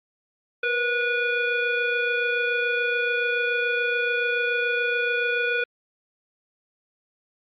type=tone with frequency modulation; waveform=sine; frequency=1461 Hz; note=F#6; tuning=22 cents flat; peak=-21 dBFS; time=0.63-5.64 s; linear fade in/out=5 ms; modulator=983 Hz; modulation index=1.2; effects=Opus 48 kbps